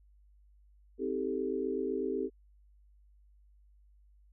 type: chord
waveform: sine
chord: A half-diminished seventh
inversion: first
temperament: equal with one note detuned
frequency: 261.6 / 316.9 / 392 / 440 Hz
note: C4 / Eb4 / G4 / A4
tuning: 0 / +32 / 0 / 0 cents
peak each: -37 / -39 / -34 / -37 dBFS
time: 0.98-2.3 s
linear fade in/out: 50 ms
effects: added 50 Hz sine -59 dBFS peak until 4.32 s